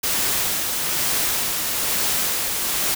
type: noise with tremolo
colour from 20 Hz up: white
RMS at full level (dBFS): -21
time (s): 0.03-2.95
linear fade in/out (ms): 10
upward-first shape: sine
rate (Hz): 1.1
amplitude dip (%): 30
effects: none